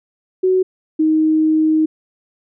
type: tone pair in turn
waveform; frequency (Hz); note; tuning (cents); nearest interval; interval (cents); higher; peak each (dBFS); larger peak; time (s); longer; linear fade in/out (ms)
sine; 372.6 / 313.3; F#4 / D#4; +12 / +12; minor third; 300; first; -11; neither; 0.43-0.63 / 0.99-1.86; second; 10
effects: none